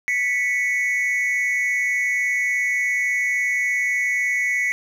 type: tone pair together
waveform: triangle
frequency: 1973.5 / 2217 Hz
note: B6 / C#7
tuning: -2 / 0 cents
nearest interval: major second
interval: 202 cents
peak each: -20 dBFS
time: 0.08-4.72 s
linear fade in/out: 0 ms
effects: none